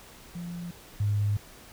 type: tone pair in turn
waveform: sine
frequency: 173.4 / 103.1 Hz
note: F3 / G#2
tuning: -12 / -12 cents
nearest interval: major sixth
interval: 900 cents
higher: first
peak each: -34 / -23 dBFS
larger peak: second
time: 0.35-0.71 / 1-1.37 s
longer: second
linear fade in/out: 5 ms
effects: pink hiss -50 dBFS RMS until 1.72 s